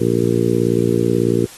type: harmonic tone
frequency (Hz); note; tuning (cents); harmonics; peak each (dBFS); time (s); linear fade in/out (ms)
58.27; A#1; 0; 2 / 3 / 4 / 5 / 6 / 7 / 8; -21 / -22 / -22 / -24 / -19 / -20 / -23; 0-1.46; 10
effects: white hiss -39 dBFS RMS until 1.57 s + AAC 32 kbps